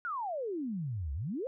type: exponential two-way sweep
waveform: sine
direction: down then up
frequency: 1480 to 65.41 to 559 Hz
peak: -33 dBFS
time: 0.05-1.47 s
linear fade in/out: 0 ms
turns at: 1.13 s
effects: none